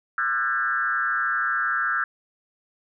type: tone with frequency modulation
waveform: sine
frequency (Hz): 1481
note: F#6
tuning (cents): +1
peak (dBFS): -21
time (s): 0.18-2.04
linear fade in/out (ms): 2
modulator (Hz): 133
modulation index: 1.6
effects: none